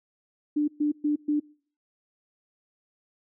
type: tone bursts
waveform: sine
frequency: 296.7 Hz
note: D4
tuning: 18 cents sharp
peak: -21 dBFS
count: 4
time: 0.56-1.4 s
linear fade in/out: 10 ms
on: 120 ms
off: 120 ms
effects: noise-tail reverb RT60 0.5 s tail -25 dB re dry